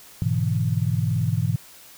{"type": "chord", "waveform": "sine", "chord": "E dominant seventh", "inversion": "first", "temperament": "equal", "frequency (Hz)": [103.83, 123.47, 146.83, 164.81], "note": ["G#2", "B2", "D3", "E3"], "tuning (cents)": [0, 0, 0, 0], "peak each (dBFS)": [-24, -24, -29, -26], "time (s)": [0.22, 1.56], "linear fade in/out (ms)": 0, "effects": ["white hiss -47 dBFS RMS until 1.97 s"]}